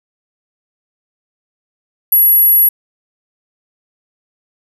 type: tone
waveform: sine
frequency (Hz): 11430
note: F9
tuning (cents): +39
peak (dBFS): -6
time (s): 2.12-2.69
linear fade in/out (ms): 5
effects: none